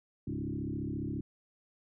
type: tone with frequency modulation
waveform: sine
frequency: 207.7 Hz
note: G#3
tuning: in tune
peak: -33 dBFS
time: 0.27-1.21 s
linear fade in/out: 5 ms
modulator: 34.6 Hz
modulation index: 3.7
effects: none